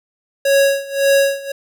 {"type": "tone with tremolo", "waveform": "square", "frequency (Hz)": 553, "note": "C#5", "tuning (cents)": -4, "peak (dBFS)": -10, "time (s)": [0.45, 1.52], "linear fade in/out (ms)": 5, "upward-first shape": "sine", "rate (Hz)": 1.8, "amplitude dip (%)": 90, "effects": []}